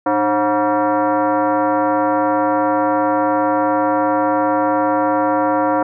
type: tone with frequency modulation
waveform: sine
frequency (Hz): 116.2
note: A#2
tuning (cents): -5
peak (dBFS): -13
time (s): 0.06-5.83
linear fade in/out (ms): 5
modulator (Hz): 420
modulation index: 2.5
effects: none